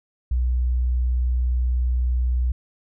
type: tone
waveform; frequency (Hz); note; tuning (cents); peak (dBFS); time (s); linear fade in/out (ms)
sine; 61.74; B1; 0; -18; 0.31-2.52; 5
effects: none